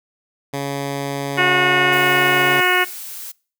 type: tone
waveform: 10% pulse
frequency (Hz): 140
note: C#3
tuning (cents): +18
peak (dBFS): -14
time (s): 0.53-2.61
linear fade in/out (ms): 10
type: harmonic tone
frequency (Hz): 363.5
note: F#4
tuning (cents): -31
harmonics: 1 / 2 / 3 / 4 / 5 / 6 / 7 / 8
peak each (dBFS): -22 / -23 / -23 / -20 / -20 / -20 / -25 / -24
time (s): 1.37-2.85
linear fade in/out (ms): 20
type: noise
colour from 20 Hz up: blue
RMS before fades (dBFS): -32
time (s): 1.92-3.32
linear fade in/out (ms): 10
effects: noise-tail reverb RT60 0.4 s tail -24 dB re dry